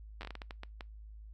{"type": "slowing click train", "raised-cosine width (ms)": 0.3, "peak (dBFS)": -27, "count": 11, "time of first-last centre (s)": [0.21, 0.808], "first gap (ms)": 9, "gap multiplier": 1.39, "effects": ["noise-tail reverb RT60 0.2 s tail -24 dB re dry", "added 53 Hz sine -47 dBFS peak until 1.33 s"]}